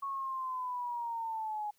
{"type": "linear sweep", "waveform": "sine", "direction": "down", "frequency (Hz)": [1108.7, 830.6], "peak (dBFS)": -34, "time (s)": [0.02, 1.71], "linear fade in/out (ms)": 10, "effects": ["white hiss -72 dBFS RMS until 1.78 s"]}